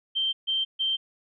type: tone bursts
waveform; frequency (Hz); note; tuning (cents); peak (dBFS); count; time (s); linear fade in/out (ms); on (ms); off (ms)
sine; 3136; G7; 0; -23; 3; 0.15-0.97; 20; 180; 140
effects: none